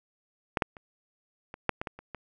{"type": "clicks", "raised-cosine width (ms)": 0.5, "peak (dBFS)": [-11, -9, -30, -25, -8, -17, -19, -29, -23], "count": 9, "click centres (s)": [0.572, 0.622, 0.768, 1.541, 1.693, 1.815, 1.872, 1.99, 2.147], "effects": []}